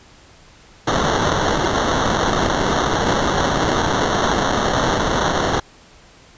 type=noise with sample-and-hold; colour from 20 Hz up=violet; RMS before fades=-18 dBFS; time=0.87-5.6 s; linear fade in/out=5 ms; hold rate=2450 Hz; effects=pink hiss -47 dBFS RMS until 6.37 s + resampled to 16000 Hz